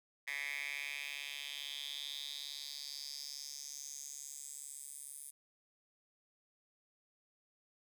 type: tone with high-pass filter sweep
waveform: 10% pulse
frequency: 142.3 Hz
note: C#3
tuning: 46 cents sharp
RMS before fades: -45 dBFS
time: 0.27-5.31 s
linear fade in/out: 10 ms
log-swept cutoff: 2000 to 9800 Hz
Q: 4.6
effects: none